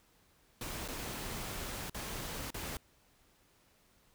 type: noise with dropouts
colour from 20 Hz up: pink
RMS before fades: -41 dBFS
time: 0.61-2.77 s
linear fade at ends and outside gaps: 2 ms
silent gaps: 0.879-0.885 / 1.897-1.945 / 2.505-2.543 s
effects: pink hiss -68 dBFS RMS until 4.14 s